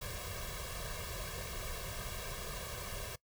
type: noise with comb filter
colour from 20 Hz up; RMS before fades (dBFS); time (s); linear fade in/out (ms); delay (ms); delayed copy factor
pink; -42; 0.01-3.16; 10; 1.8; +0.95
effects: noise-tail reverb RT60 0.1 s tail -21 dB re dry